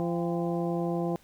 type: harmonic tone with a mistuned harmonic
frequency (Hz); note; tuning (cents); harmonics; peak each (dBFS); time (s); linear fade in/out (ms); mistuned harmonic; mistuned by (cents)
171.4; F3; -32; 1 / 2 / 3 / 4 / 5 / 6; -30 / -31 / -35 / -37 / -39 / -45; 0-1.16; 0; 5; -120
effects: pink hiss -60 dBFS RMS until 1.23 s